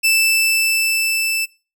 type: tone with level ramp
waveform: sawtooth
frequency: 2645 Hz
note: E7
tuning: 5 cents sharp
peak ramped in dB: -9 to -15 dBFS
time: 0.03-1.46 s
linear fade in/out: 20 ms
effects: noise-tail reverb RT60 0.3 s tail -19 dB re dry